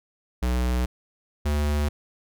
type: tone pair in turn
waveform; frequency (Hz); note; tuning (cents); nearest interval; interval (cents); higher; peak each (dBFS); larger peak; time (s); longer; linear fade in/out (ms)
square; 61.74 / 73.87; B1 / D2; 0 / +11; minor third; 311; second; -22; neither; 0.42-0.86 / 1.45-1.89; neither; 10
effects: none